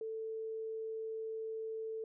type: tone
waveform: sine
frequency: 443.3 Hz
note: A4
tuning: 13 cents sharp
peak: -38 dBFS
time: 0.01-2.04 s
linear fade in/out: 2 ms
effects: none